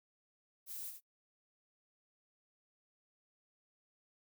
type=noise with echo; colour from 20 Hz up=violet; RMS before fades=-45 dBFS; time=0.66-0.93 s; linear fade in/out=50 ms; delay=77 ms; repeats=1; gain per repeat=-6 dB; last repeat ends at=1.007 s; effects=noise-tail reverb RT60 0.1 s tail -22 dB re dry